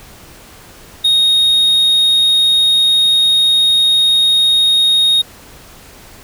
triangle tone, 3729 Hz, A#7, in tune, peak -7 dBFS, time 1.04-5.22 s, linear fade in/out 10 ms, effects pink hiss -39 dBFS RMS until 6.23 s

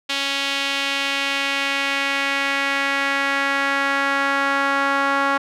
sawtooth tone with band-pass filter sweep, 277.2 Hz, C#4, in tune, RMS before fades -21 dBFS, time 0.09-5.38 s, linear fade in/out 10 ms, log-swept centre 3300 to 1300 Hz, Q 1.8, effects none

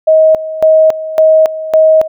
sine tone with tremolo, 632 Hz, D#5, 27 cents sharp, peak -3 dBFS, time 0.07-2.08 s, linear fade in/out 10 ms, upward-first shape square, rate 1.8 Hz, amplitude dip 80%, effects none

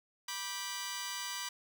10% pulse chord, G major, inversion first, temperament just, 980 / 1176 / 1568 Hz, B5 / D6 / G6, -14 / +2 / 0 cents, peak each -32 / -36 / -36 dBFS, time 0.28-1.49 s, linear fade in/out 5 ms, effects none

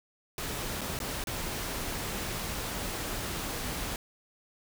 pink noise with dropouts, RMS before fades -35 dBFS, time 0.38-3.96 s, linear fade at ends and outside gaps 1 ms, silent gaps 0.81-0.815 / 0.99-1.001 / 1.239-1.271 s, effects none

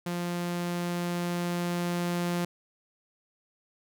sawtooth tone with level ramp, 174.6 Hz, F3, in tune, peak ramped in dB -26 to -23 dBFS, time 0.06-2.45 s, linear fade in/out 5 ms, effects none

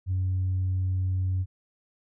sine tone, 93 Hz, F#2, 9 cents sharp, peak -22 dBFS, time 0.06-1.46 s, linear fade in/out 50 ms, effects tanh soft clip ceiling -21 dBFS

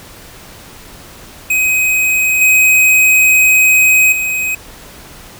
square tone with level steps, 2523 Hz, D#7, 23 cents sharp, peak -11 / -7 / -15 dBFS, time 1.5-4.55 s, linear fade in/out 5 ms, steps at 2.41 / 4.12 s, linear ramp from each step 5 ms, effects pink hiss -36 dBFS RMS until 5.39 s

